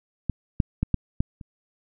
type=clicks; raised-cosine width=5 ms; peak=-12 / -6 / -10 / -8 / -9 / -27 dBFS; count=6; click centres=0.297 / 0.602 / 0.83 / 0.943 / 1.205 / 1.412 s; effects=none